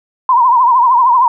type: tone with vibrato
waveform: sine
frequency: 987.8 Hz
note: B5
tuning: in tune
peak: -6 dBFS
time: 0.29-1.28 s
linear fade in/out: 2 ms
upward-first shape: triangle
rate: 13 Hz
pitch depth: 130 cents each way
effects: none